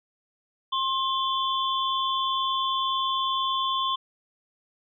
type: tone cluster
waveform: sine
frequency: 1061 / 3121 / 3450 Hz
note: C6 / G7 / A7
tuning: +24 / -8 / -35 cents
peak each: -25 / -32 / -30 dBFS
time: 0.72-3.96 s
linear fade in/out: 10 ms
effects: none